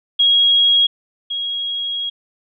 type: tone pair in turn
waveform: sine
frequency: 3296 / 3296 Hz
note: G#7 / G#7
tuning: -14 / -14 cents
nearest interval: unison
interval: 0 cents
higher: neither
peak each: -10 / -20 dBFS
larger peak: first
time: 0.19-0.87 / 1.3-2.1 s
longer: second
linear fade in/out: 10 ms
effects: none